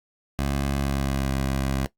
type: tone with pitch glide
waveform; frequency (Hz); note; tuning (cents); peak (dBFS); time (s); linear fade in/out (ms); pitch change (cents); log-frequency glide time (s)
15% pulse; 69.3 to 67.09; C#2 to C2; 0 to +44; -17; 0.39-1.86; 0; -56; 0.78-1.3
effects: noise-tail reverb RT60 0.1 s tail -18 dB re dry + Opus 48 kbps